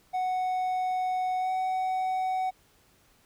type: tone with pitch glide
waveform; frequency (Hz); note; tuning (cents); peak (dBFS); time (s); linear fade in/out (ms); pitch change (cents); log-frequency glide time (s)
triangle; 740 to 749; F#5 to F#5; 0 to +21; -24; 0.13-2.51; 20; +21; 1.39-1.5
effects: pink hiss -63 dBFS RMS until 3.25 s